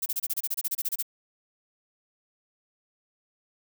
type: noise bursts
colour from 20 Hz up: violet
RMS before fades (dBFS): -28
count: 15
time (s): 0.02-1.027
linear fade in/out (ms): 10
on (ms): 41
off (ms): 28
effects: none